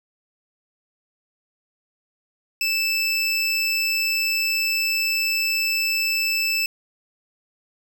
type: tone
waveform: 25% pulse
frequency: 2637 Hz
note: E7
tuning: in tune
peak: -16 dBFS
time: 2.61-6.66 s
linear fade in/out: 2 ms
effects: none